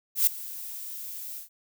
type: noise with ADSR envelope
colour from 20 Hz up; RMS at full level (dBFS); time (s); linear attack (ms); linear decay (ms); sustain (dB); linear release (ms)
violet; -19; 0.15-1.49; 120; 4; -19; 120
effects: none